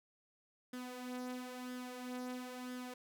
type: tone with flanger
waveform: sawtooth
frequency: 250.5 Hz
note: B3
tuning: 25 cents sharp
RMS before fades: -45 dBFS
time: 0.73-2.94 s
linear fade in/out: 5 ms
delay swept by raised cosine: 0.59 to 4.19 ms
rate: 1 Hz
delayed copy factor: +0.55
effects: none